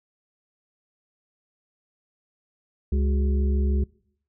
harmonic tone with a mistuned harmonic, 68.9 Hz, C#2, 10 cents flat, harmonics 1 / 3 / 5 / 6, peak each -20 / -30 / -34 / -39 dBFS, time 2.92-3.84 s, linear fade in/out 5 ms, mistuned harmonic 5, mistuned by +110 cents, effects noise-tail reverb RT60 0.7 s tail -24 dB re dry

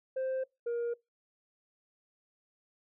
sine tone pair in turn, 523.3 / 472.4 Hz, C5 / A#4, 0 / +23 cents, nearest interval major second, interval 177 cents, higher first, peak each -28 dBFS, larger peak neither, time 0.16-0.44 / 0.66-0.94 s, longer neither, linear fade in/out 10 ms, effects noise-tail reverb RT60 0.2 s tail -24 dB re dry + tanh soft clip ceiling -30 dBFS

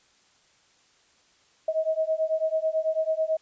sine beating tone pair, 631 / 640.1 Hz, D#5 / D#5, +24 / +49 cents, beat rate 9.1 Hz, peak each -26 dBFS, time 1.68-3.37 s, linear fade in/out 5 ms, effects white hiss -62 dBFS RMS until 3.41 s + resampled to 16000 Hz

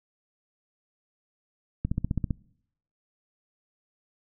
click train, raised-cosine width 5 ms, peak -14 dBFS, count 8, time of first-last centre 1.85-2.308 s, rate 15.3 Hz, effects noise-tail reverb RT60 0.7 s tail -23 dB re dry

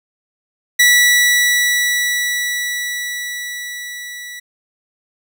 sawtooth tone with level ramp, 1950 Hz, B6, 23 cents flat, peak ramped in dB -4 to -26 dBFS, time 0.79-4.4 s, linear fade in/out 10 ms, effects none

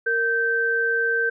sine tone pair together, 462.3 / 1555 Hz, A#4 / G6, -14 / -14 cents, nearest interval octave + major sixth, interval 2100 cents, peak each -25 / -20 dBFS, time 0.06-1.3 s, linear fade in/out 10 ms, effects none

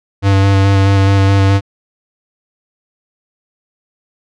square tone with vibrato, 98 Hz, G2, in tune, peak -8 dBFS, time 0.22-1.61 s, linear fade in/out 50 ms, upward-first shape square, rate 4.7 Hz, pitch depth 13 cents each way, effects low-pass 5000 Hz 12 dB/octave

